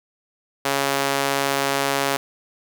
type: tone with high-pass filter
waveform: sawtooth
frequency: 138.59 Hz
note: C#3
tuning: in tune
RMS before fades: -22 dBFS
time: 0.65-2.17 s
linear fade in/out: 5 ms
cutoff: 510 Hz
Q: 0.69
effects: none